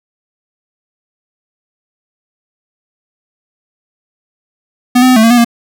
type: tone with pitch steps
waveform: square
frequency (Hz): 247.6 / 255.6 / 254.1 / 220.2 / 228.6 / 242.8 / 234.8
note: B3 / C4 / B3 / A3 / A#3 / B3 / A#3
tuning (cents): +5 / -40 / +49 / +2 / -34 / -29 / +13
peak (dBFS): -5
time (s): 4.95-5.447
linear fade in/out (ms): 10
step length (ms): 71
effects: none